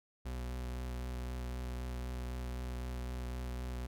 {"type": "tone with vibrato", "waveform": "40% pulse", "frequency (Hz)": 62, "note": "B1", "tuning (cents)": 7, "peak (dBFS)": -37, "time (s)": [0.25, 3.87], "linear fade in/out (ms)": 10, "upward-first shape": "sine", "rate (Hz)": 3.9, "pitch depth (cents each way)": 15, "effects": []}